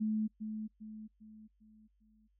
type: tone with echo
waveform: sine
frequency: 216.2 Hz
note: A3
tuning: 30 cents flat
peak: -30 dBFS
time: 0-0.28 s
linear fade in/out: 20 ms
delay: 400 ms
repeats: 5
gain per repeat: -7 dB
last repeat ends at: 2.28 s
effects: noise-tail reverb RT60 0.1 s tail -25 dB re dry + added 50 Hz sine -70 dBFS peak until 2.39 s